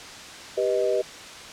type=chord; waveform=sine; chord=G augmented; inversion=none; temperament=equal with one note detuned; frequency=392 / 490.5 / 622.3 Hz; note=G4 / B4 / D#5; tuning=0 / -12 / 0 cents; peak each=-25 dBFS; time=0.57-1.02 s; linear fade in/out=10 ms; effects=white hiss -40 dBFS RMS until 1.52 s + low-pass 6000 Hz 12 dB/octave